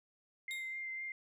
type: tone with vibrato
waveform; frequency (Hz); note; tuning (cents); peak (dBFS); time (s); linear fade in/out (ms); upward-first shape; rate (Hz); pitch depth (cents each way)
sine; 2093; C7; 0; -39; 0.48-1.12; 2; sine; 4; 15
type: tone with exponential decay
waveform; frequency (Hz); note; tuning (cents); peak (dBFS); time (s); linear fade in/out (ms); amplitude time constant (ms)
sawtooth; 3717; A#7; -6; -38; 0.51-0.82; 0; 67
effects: resampled to 32000 Hz